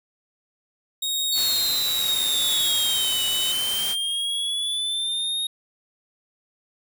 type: tone with tremolo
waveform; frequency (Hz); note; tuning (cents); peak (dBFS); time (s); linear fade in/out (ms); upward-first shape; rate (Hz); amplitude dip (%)
sawtooth; 3751; A#7; +10; -19; 1.02-3.52; 5; sine; 0.78; 45
type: exponential two-way sweep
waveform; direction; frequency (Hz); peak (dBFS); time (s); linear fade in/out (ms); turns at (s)
square; down then up; 4435 to 2960 to 3743; -24; 1.32-5.47; 5; 3.24
type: noise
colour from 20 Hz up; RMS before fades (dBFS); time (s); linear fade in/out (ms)
white; -31; 1.34-3.96; 50
effects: none